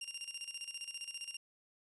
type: tone with tremolo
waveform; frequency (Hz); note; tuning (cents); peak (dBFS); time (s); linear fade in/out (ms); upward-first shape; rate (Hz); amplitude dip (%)
20% pulse; 2790; F7; -2; -36; 0.01-1.37; 5; square; 15; 70
effects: resampled to 32000 Hz